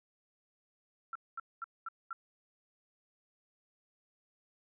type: tone bursts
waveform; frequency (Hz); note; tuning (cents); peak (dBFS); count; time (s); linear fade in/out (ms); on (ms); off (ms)
sine; 1351; E6; +42; -37; 5; 1.13-2.13; 2; 24; 220
effects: none